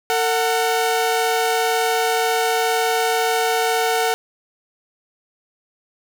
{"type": "tone pair together", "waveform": "sawtooth", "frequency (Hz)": [452.4, 740], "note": ["A4", "F#5"], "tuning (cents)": [48, 0], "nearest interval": "major sixth", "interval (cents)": 852, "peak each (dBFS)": -16, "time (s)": [0.1, 4.14], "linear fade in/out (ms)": 0, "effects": []}